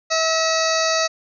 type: harmonic tone with a mistuned harmonic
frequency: 647 Hz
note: E5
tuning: 32 cents flat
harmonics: 1 / 2 / 3 / 4 / 6 / 7 / 8 / 9 / 10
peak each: -21 / -24 / -26 / -29 / -28 / -25 / -31 / -29 / -29 dBFS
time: 0.1-1.08 s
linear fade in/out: 20 ms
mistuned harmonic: 3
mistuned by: -18 cents
effects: none